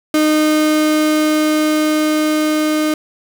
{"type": "tone with level ramp", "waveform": "35% pulse", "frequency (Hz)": 307.2, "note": "D#4", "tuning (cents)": -22, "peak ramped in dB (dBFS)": [-9, -12], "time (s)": [0.14, 2.94], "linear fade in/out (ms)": 2, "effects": []}